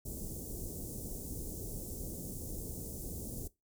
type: band-stop noise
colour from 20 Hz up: pink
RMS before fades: -42 dBFS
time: 0.05-3.48 s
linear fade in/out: 10 ms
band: 480 to 7200 Hz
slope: 24 dB/octave
effects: noise-tail reverb RT60 0.2 s tail -19 dB re dry